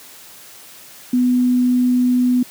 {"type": "tone", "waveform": "sine", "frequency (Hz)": 248.8, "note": "B3", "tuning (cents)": 13, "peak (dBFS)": -12, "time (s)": [1.13, 2.43], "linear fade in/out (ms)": 5, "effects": ["white hiss -41 dBFS RMS until 2.5 s", "high-pass 100 Hz 12 dB/octave"]}